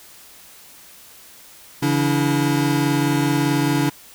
square tone cluster, 141.7 / 166.5 / 286.7 / 325 Hz, C#3 / E3 / D4 / E4, +38 / +18 / -42 / -24 cents, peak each -22 / -30 / -21 / -24 dBFS, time 1.82-3.9 s, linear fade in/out 10 ms, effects white hiss -45 dBFS RMS until 4.14 s

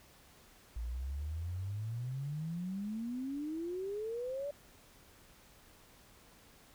sine exponential sweep, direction up, 55.1 to 586 Hz, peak -36 dBFS, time 0.76-4.51 s, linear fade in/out 5 ms, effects pink hiss -61 dBFS RMS until 6.74 s

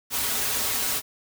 white noise with comb filter, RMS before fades -26 dBFS, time 0.1-1.02 s, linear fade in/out 50 ms, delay 5.8 ms, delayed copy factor -0.9, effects none

